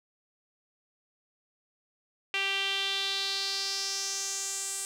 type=tone with band-pass filter sweep; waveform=sawtooth; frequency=392 Hz; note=G4; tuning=in tune; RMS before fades=-32 dBFS; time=2.34-4.85 s; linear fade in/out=0 ms; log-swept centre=2700 to 8300 Hz; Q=3.7; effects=none